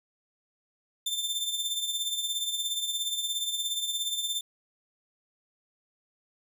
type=tone with tremolo; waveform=sawtooth; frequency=3564 Hz; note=A7; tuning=22 cents sharp; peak=-23 dBFS; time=1.06-4.41 s; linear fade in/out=5 ms; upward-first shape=triangle; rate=17 Hz; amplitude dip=65%; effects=none